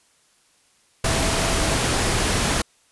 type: tone in noise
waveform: sine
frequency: 659.3 Hz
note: E5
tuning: in tune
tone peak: -30 dBFS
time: 1.05-1.75 s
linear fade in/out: 5 ms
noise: pink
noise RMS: -21 dBFS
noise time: 1.04-2.62 s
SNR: -12 dB
effects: white hiss -60 dBFS RMS until 2.91 s + resampled to 24000 Hz